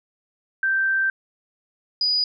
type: tone pair in turn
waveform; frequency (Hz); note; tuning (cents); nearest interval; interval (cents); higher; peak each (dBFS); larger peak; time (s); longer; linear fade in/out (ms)
sine; 1564 / 4930; G6 / D#8; -4 / -17; octave + minor sixth; 1987; second; -18 / -18; neither; 0.63-1.1 / 2.01-2.24; first; 2
effects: none